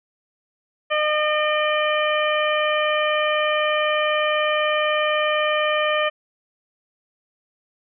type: harmonic tone with a mistuned harmonic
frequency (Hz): 608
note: D#5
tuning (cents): -40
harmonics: 1 / 2 / 3 / 4 / 5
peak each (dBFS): -21 / -24 / -26 / -27 / -28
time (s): 0.9-6.1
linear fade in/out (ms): 20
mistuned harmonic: 4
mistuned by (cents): -29
effects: none